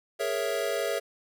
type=chord; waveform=square; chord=A# half-diminished seventh; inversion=third; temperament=equal; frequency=415.3 / 466.2 / 554.4 / 659.3 Hz; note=G#4 / A#4 / C#5 / E5; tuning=0 / 0 / 0 / 0 cents; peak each=-34 / -34 / -33 / -33 dBFS; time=0.19-1 s; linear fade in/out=20 ms; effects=none